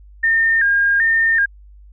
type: tone with vibrato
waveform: sine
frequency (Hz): 1714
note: A6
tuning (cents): -46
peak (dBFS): -12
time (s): 0.23-1.46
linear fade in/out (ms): 10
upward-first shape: square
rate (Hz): 1.3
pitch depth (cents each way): 100
effects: added 50 Hz sine -40 dBFS peak until 1.92 s